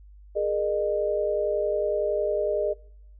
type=chord; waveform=sine; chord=Ab suspended second; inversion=none; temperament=equal with one note detuned; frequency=415.3 / 466.2 / 609.1 Hz; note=Ab4 / Bb4 / Eb5; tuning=0 / 0 / -37 cents; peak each=-27 / -31 / -25 dBFS; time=0.35-2.74 s; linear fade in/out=20 ms; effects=noise-tail reverb RT60 0.7 s tail -25 dB re dry + added 50 Hz sine -46 dBFS peak until 3.19 s